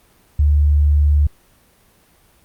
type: tone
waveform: sine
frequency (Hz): 73.42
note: D2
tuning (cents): 0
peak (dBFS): -10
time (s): 0.39-1.27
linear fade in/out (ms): 5
effects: pink hiss -54 dBFS RMS until 2.44 s + Opus 32 kbps